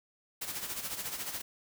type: noise with tremolo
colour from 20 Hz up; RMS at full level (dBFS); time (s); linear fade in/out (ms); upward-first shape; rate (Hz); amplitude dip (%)
white; -36; 0.41-1.42; 10; sine; 14; 60
effects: none